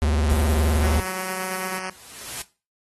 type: tone with vibrato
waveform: square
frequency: 75.2 Hz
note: D2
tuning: 42 cents sharp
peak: -19 dBFS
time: 0.02-1 s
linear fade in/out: 0 ms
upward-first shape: sine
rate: 19 Hz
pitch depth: 140 cents each way
type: noise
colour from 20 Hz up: violet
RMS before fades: -32 dBFS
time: 0.29-1.79 s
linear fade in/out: 10 ms
type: tone with tremolo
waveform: 5% pulse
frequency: 186.7 Hz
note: F#3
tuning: 16 cents sharp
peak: -17 dBFS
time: 0.83-1.9 s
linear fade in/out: 0 ms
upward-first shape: sine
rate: 8.9 Hz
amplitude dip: 25%
type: noise with exponential growth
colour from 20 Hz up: white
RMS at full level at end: -30 dBFS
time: 1.4-2.42 s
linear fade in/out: 5 ms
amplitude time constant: 220 ms
effects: noise-tail reverb RT60 0.3 s tail -17 dB re dry + AAC 32 kbps